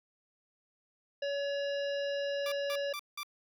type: harmonic tone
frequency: 565 Hz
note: C#5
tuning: 33 cents sharp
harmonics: 1 / 3 / 5 / 7 / 9 / 10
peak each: -32 / -42 / -44 / -49 / -49 / -59 dBFS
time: 1.22-2.93 s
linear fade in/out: 5 ms
type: tone bursts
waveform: 15% pulse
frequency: 1174.7 Hz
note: D6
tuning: in tune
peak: -31 dBFS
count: 4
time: 2.46-3.232 s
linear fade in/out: 2 ms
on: 58 ms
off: 180 ms
effects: none